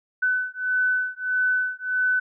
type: beating tone pair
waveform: sine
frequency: 1504 / 1505.6 Hz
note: F#6 / F#6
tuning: +28 / +30 cents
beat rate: 1.6 Hz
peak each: -24 / -24 dBFS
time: 0.22-2.2 s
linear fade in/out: 10 ms
effects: none